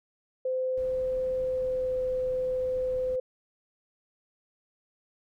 sine tone with pitch glide, 515 to 510.9 Hz, C5 to C5, -28 to -41 cents, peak -26 dBFS, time 0.45-3.2 s, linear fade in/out 5 ms, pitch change -13 cents, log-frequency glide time 1.36-2.01 s
brown noise, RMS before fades -46 dBFS, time 0.77-3.16 s, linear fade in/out 5 ms
effects none

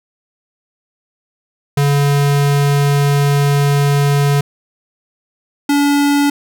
square tone pair in turn, 142.4 / 286 Hz, C#3 / D4, +47 / -46 cents, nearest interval octave, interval 1207 cents, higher second, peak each -11 dBFS, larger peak neither, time 1.77-4.41 / 5.69-6.3 s, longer first, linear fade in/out 5 ms, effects none

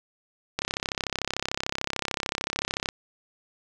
click train, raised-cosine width 0.2 ms, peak -9 dBFS, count 78, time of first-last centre 0.59-2.889 s, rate 33.5 Hz, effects none

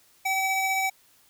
square tone pair together, 768 / 2289 Hz, G5 / D7, -36 / -45 cents, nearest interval octave + perfect fifth, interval 1891 cents, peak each -27 dBFS, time 0.25-0.9 s, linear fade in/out 10 ms, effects white hiss -60 dBFS RMS until 1.29 s

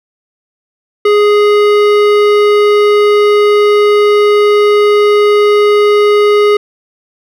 sine tone with hard clipping, 415.3 Hz, G#4, in tune, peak -7 dBFS, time 1.05-6.57 s, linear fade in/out 5 ms, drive 15 dB, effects none

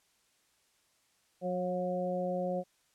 harmonic tone with a mistuned harmonic, 181.5 Hz, F#3, 33 cents flat, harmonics 1 / 2 / 3 / 4, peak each -36 / -41 / -33 / -39 dBFS, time 1.41-2.64 s, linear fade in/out 50 ms, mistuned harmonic 4, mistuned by -20 cents, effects white hiss -71 dBFS RMS until 2.94 s + low-pass 10000 Hz 12 dB/octave

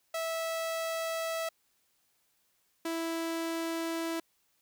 sawtooth tone pair in turn, 654 / 329.8 Hz, E5 / E4, -14 / +1 cents, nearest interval octave, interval 1185 cents, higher first, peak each -28 dBFS, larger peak neither, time 0.14-1.49 / 2.85-4.2 s, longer neither, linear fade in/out 5 ms, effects white hiss -73 dBFS RMS until 4.61 s

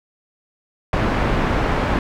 pink low-pass noise, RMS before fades -19 dBFS, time 0.93-1.99 s, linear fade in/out 2 ms, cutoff 1800 Hz, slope 12 dB/octave, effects none

